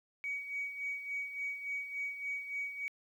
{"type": "tone with tremolo", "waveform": "sine", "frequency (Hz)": 2259, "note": "C#7", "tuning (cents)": 32, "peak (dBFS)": -33, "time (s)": [0.24, 2.88], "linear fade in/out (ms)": 0, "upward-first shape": "sine", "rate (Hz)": 3.5, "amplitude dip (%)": 65, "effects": ["tanh soft clip ceiling -29 dBFS", "11-bit"]}